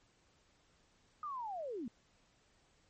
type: linear sweep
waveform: sine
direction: down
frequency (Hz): 1244.5 to 208.6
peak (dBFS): -39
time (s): 1.23-1.88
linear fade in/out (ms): 2
effects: pink hiss -71 dBFS RMS until 2.89 s + MP3 32 kbps